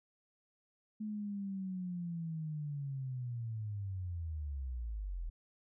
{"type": "linear sweep", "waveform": "sine", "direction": "down", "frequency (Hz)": [215.9, 38.85], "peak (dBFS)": -37, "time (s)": [1, 5.3], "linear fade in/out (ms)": 10, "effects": []}